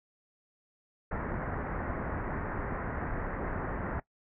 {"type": "low-pass noise", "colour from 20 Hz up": "pink", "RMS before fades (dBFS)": -35, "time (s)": [1.11, 4], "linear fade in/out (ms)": 5, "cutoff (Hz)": 1900, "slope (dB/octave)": 48, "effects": ["noise-tail reverb RT60 0.1 s tail -19 dB re dry"]}